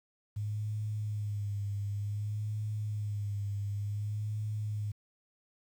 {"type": "tone with vibrato", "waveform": "sine", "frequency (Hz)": 103.83, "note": "G#2", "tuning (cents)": 0, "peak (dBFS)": -32, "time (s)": [0.36, 4.92], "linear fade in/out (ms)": 10, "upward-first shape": "sine", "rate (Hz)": 0.55, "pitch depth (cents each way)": 46, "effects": ["10-bit"]}